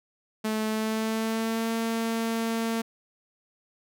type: tone with pitch glide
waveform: sawtooth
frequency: 217.4 to 227.2 Hz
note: A3 to A#3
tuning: -21 to -44 cents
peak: -22 dBFS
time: 0.44-2.82 s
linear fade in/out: 10 ms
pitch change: +77 cents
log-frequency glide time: 0.68-1.72 s
effects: none